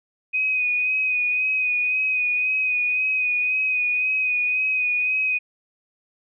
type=tone with vibrato; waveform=sine; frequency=2500 Hz; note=D#7; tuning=8 cents sharp; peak=-19 dBFS; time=0.33-5.39 s; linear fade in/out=20 ms; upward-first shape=sine; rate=1.9 Hz; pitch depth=29 cents each way; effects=none